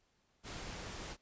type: noise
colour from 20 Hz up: pink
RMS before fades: -45 dBFS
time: 0.43-1.17 s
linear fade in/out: 50 ms
effects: pink hiss -75 dBFS RMS until 1.21 s + resampled to 16000 Hz